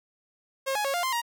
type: tone with pitch steps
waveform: sawtooth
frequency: 538 / 837 / 550 / 701 / 1045 / 943 Hz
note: C5 / G#5 / C#5 / F5 / C6 / A#5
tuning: +48 / +13 / -14 / +6 / -2 / +20 cents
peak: -22 dBFS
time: 0.66-1.218 s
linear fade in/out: 20 ms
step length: 93 ms
effects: none